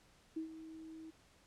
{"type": "tone with ADSR envelope", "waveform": "sine", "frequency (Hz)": 320, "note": "D#4", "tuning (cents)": 49, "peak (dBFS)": -36, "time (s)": [0.36, 1.11], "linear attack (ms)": 10, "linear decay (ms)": 110, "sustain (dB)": -12, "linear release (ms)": 14, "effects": ["pink hiss -67 dBFS RMS until 1.46 s", "low-pass 9000 Hz 12 dB/octave"]}